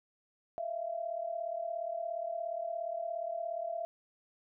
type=tone pair together; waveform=sine; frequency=643.9 / 681 Hz; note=E5 / F5; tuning=-41 / -44 cents; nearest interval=minor second; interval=97 cents; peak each=-39 / -36 dBFS; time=0.58-3.85 s; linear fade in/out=0 ms; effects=none